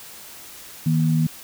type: tone pair together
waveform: sine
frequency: 158.1 / 238 Hz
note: D#3 / A#3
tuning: +28 / +36 cents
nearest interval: perfect fifth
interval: 708 cents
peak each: -17 / -23 dBFS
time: 0.86-1.27 s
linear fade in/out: 5 ms
effects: white hiss -41 dBFS RMS until 1.43 s